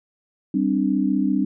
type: chord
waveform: sine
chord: G suspended fourth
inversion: none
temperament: equal with one note detuned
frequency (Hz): 196 / 261.6 / 296.6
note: G3 / C4 / D4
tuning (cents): 0 / 0 / +17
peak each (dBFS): -22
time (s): 0.54-1.45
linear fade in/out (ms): 5
effects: none